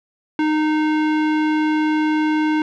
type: tone with low-pass filter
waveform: square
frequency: 307.9 Hz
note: D#4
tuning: 18 cents flat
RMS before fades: -18 dBFS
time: 0.39-2.62 s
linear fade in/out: 2 ms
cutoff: 2400 Hz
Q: 1
effects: none